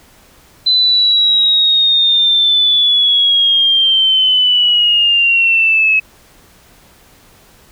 sine linear sweep, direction down, 4033 to 2567 Hz, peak -8 dBFS, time 0.66-6 s, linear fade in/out 10 ms, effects pink hiss -46 dBFS RMS until 7.71 s

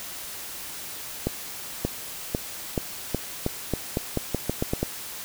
accelerating click train, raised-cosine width 2 ms, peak -10 dBFS, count 14, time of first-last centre 1.27-4.83 s, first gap 580 ms, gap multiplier 0.86, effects white hiss -37 dBFS RMS until 5.24 s

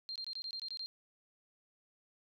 sine tone bursts, 4186 Hz, C8, in tune, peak -39 dBFS, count 9, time 0.09-0.86 s, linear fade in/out 0 ms, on 66 ms, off 22 ms, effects none

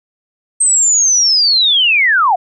sine linear sweep, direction down, 8360 to 668 Hz, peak -8 dBFS, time 0.6-2.36 s, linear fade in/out 10 ms, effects none

